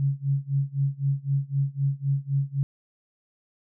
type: tone with tremolo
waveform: sine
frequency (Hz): 138.59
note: C#3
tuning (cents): 0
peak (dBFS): -19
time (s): 0-2.63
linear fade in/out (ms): 0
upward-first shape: sine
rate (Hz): 3.9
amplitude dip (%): 95
effects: none